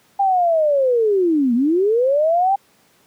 sine linear two-way sweep, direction down then up, 803 to 227.9 to 803 Hz, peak -13 dBFS, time 0.19-2.56 s, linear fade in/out 10 ms, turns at 1.54 s, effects pink hiss -56 dBFS RMS until 3.06 s + high-pass 150 Hz 12 dB/octave

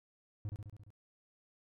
triangle tone with echo, 103.83 Hz, G#2, in tune, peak -34 dBFS, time 0.45-0.49 s, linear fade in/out 0 ms, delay 69 ms, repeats 6, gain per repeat -3 dB, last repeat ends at 0.904 s, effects none

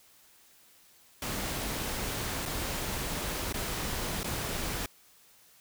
pink noise with dropouts, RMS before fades -34 dBFS, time 1.22-4.86 s, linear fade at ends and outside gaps 2 ms, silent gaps 2.455-2.459 / 3.526-3.541 / 4.232-4.243 s, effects white hiss -60 dBFS RMS until 5.6 s

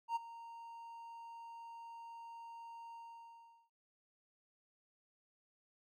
triangle tone with ADSR envelope, 926 Hz, A#5, 12 cents flat, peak -30 dBFS, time 0.08-3.7 s, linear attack 77 ms, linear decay 20 ms, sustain -17 dB, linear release 760 ms, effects none

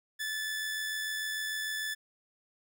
sawtooth tone with amplitude modulation, 1740 Hz, A6, 20 cents flat, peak -28 dBFS, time 0.19-1.95 s, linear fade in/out 20 ms, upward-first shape sine, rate 86.7 Hz, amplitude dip 30%, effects none

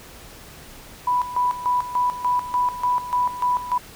sine tone with tremolo, 987.8 Hz, B5, in tune, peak -17 dBFS, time 1.07-3.78 s, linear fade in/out 5 ms, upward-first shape square, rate 3.4 Hz, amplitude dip 75%, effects pink hiss -43 dBFS RMS until 3.95 s

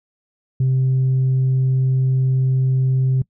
sine tone, 130.81 Hz, C3, in tune, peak -12 dBFS, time 0.6-3.22 s, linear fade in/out 5 ms, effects noise-tail reverb RT60 0.1 s tail -23 dB re dry + tanh soft clip ceiling -12 dBFS

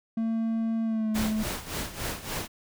triangle tone with pitch glide, 225.6 to 216.4 Hz, A3 to A3, +44 to -29 cents, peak -23 dBFS, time 0.17-1.43 s, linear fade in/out 5 ms, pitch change -73 cents, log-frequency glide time 0.83-1.12 s
pink noise with tremolo, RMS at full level -31 dBFS, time 1.14-2.48 s, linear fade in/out 20 ms, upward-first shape sine, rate 3.5 Hz, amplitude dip 75%
effects none

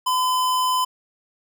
square tone, 1015 Hz, B5, 47 cents sharp, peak -19 dBFS, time 0.06-0.85 s, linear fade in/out 10 ms, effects none

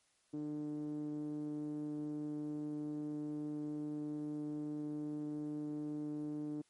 5% pulse tone with low-pass filter, 149.6 Hz, D3, 32 cents sharp, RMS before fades -41 dBFS, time 0.33-6.62 s, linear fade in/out 10 ms, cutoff 310 Hz, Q 4, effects white hiss -74 dBFS RMS until 6.69 s + MP3 48 kbps

